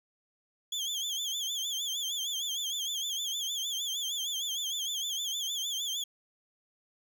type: tone with vibrato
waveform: 30% pulse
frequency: 3322 Hz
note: G#7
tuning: in tune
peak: -29 dBFS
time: 0.72-6.04 s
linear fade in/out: 5 ms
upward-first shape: sine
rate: 6.5 Hz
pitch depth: 110 cents each way
effects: none